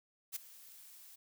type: noise with ADSR envelope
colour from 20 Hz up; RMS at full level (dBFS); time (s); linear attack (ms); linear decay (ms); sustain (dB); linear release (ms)
blue; -38; 0.32-1.16; 39; 10; -18; 11
effects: none